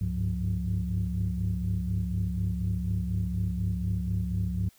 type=tone cluster; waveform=sine; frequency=68.7 / 98.7 / 102.8 / 178 Hz; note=C#2 / G2 / G#2 / F3; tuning=-15 / +12 / -17 / +33 cents; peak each=-31 dBFS; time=0.01-4.69 s; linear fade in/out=5 ms; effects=tanh soft clip ceiling -19 dBFS + white hiss -61 dBFS RMS until 4.78 s